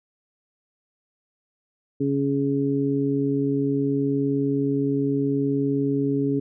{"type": "harmonic tone", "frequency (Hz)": 139.3, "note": "C#3", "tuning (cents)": 9, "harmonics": [1, 2, 3], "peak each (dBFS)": [-27, -22, -26], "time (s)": [2, 6.4], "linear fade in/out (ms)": 10, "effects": []}